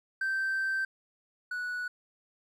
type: tone pair in turn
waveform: triangle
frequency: 1558 / 1473.1 Hz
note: G6 / F#6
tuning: -11 / -8 cents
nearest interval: minor second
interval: 97 cents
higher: first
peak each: -25 / -30 dBFS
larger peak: first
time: 0.21-0.85 / 1.51-1.88 s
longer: first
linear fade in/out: 5 ms
effects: tanh soft clip ceiling -23 dBFS